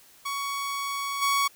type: tone with level steps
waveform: sawtooth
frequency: 1119 Hz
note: C#6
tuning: 16 cents sharp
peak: -25 / -18 dBFS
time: 0.25-1.48 s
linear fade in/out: 10 ms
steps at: 1.21 s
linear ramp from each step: 20 ms
effects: white hiss -55 dBFS RMS until 1.55 s